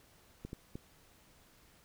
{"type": "clicks", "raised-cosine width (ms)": 3, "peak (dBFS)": -29, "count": 3, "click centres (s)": [0.45, 0.531, 0.755], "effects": ["pink hiss -64 dBFS RMS until 1.84 s"]}